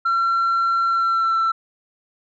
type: tone with pitch glide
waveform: sine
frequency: 1360 to 1338.2 Hz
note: F6 to E6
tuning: -46 to +26 cents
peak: -14 dBFS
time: 0.05-1.52 s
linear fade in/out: 10 ms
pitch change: -28 cents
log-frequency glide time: 0.87-1.4 s
effects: tanh soft clip ceiling -15 dBFS